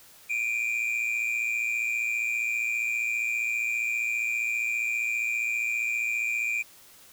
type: tone pair together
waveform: triangle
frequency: 2349 / 2464 Hz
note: D7 / D#7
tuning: 0 / -17 cents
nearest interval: minor second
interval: 83 cents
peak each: -27 dBFS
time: 0.29-6.63 s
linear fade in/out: 20 ms
effects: white hiss -53 dBFS RMS until 7.12 s